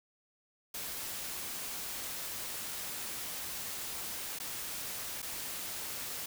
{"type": "noise with dropouts", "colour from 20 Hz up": "white", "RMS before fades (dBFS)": -40, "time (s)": [0.74, 6.26], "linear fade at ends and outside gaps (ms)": 5, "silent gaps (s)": [[4.388, 4.399], [5.22, 5.226]], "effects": []}